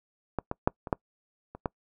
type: clicks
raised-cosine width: 1 ms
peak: -14 / -16 / -7 / -23 / -10 / -27 / -14 dBFS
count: 7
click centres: 0.387 / 0.514 / 0.675 / 0.872 / 0.928 / 1.55 / 1.658 s
effects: noise-tail reverb RT60 0.1 s tail -26 dB re dry